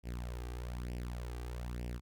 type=tone with flanger; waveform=sawtooth; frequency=60.3 Hz; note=B1; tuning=41 cents flat; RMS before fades=-41 dBFS; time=0.03-2.01 s; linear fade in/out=50 ms; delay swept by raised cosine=0.37 to 2.57 ms; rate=1.1 Hz; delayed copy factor=+0.7; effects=none